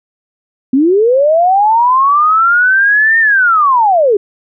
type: linear two-way sweep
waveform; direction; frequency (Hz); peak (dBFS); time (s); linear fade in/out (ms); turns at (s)
sine; up then down; 250 to 1836 to 382.1; -6; 0.73-4.17; 5; 3.19
effects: none